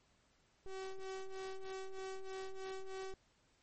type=ring-modulated tone; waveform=square; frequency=190.4 Hz; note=F#3; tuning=50 cents sharp; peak=-40 dBFS; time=0.66-3.14 s; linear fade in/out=2 ms; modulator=192 Hz; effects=pink hiss -73 dBFS RMS until 3.62 s + MP3 32 kbps